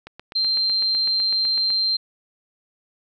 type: click train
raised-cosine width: 0.3 ms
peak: -21 dBFS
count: 14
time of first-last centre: 0.07-1.703 s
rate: 7.96 Hz
type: tone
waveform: sine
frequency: 4151 Hz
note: C8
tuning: 15 cents flat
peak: -18 dBFS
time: 0.35-1.97 s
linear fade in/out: 10 ms
effects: none